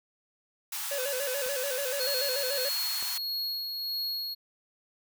white high-pass noise, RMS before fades -35 dBFS, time 0.72-3.18 s, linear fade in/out 5 ms, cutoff 760 Hz, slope 96 dB/octave
square tone with vibrato, 536 Hz, C5, 42 cents sharp, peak -32 dBFS, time 0.91-2.69 s, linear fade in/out 5 ms, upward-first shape square, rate 6.9 Hz, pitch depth 92 cents each way
clicks, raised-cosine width 0.5 ms, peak -27 dBFS, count 2, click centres 1.463 / 3.026 s
square tone with tremolo, 4316 Hz, C#8, 47 cents flat, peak -30 dBFS, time 1.99-4.35 s, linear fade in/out 20 ms, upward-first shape sine, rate 1.6 Hz, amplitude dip 35%
effects none

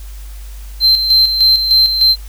triangle tone with tremolo, 4116 Hz, C8, 29 cents flat, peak -5 dBFS, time 0.8-2.16 s, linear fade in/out 50 ms, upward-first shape square, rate 3.3 Hz, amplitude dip 55%, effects added 50 Hz sine -27 dBFS peak until 2.28 s + white hiss -42 dBFS RMS until 2.28 s

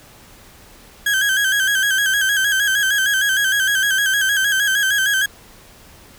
35% pulse tone with vibrato, 1600 Hz, G6, 35 cents sharp, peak -13 dBFS, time 1.06-5.26 s, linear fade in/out 5 ms, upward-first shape square, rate 6.5 Hz, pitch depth 57 cents each way, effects pink hiss -45 dBFS RMS until 6.18 s

